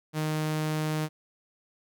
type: tone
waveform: sawtooth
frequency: 154.8 Hz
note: D#3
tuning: 9 cents flat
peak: -23 dBFS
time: 0.13-1.09 s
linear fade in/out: 50 ms
effects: none